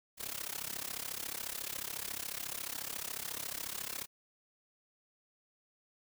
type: noise with amplitude modulation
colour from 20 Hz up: white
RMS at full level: -37 dBFS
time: 0.17-4.07 s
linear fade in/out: 50 ms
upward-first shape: sine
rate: 34.1 Hz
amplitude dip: 90%
effects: none